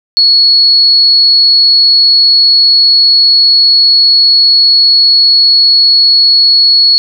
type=tone; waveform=sine; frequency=4365 Hz; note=C#8; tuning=28 cents flat; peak=-3 dBFS; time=0.17-6.98 s; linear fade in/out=0 ms; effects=none